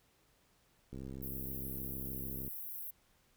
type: click train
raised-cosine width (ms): 3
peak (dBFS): -33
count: 104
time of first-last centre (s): 0.93-2.479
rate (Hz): 66.5
type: high-pass noise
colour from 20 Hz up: pink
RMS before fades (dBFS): -44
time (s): 1.22-2.91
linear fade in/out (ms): 10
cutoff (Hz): 12000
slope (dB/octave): 48
effects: pink hiss -71 dBFS RMS until 3.36 s